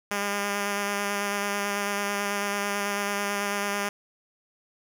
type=tone with vibrato; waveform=5% pulse; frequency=202.4 Hz; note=G#3; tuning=44 cents flat; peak=-15 dBFS; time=0.11-3.89 s; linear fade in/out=2 ms; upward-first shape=square; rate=9.1 Hz; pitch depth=12 cents each way; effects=none